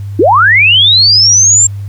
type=linear sweep; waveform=sine; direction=up; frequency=277.2 to 7459 Hz; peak=-3 dBFS; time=0.19-1.67 s; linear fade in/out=5 ms; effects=added 100 Hz sine -18 dBFS peak until 1.88 s + pink hiss -45 dBFS RMS until 1.88 s